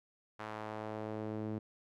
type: tone with band-pass filter sweep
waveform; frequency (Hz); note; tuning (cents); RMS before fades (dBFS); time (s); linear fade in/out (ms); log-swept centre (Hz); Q
sawtooth; 108.1; A2; -30; -41; 0.39-1.59; 10; 1200 to 280; 1.1
effects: none